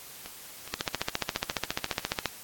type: two click trains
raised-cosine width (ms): 0.2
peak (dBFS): -10 / -22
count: 23 / 5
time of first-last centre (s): 0.74-2.257 / 0.26-1.927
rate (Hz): 14.5 / 2.4
effects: white hiss -46 dBFS RMS until 2.43 s + AAC 64 kbps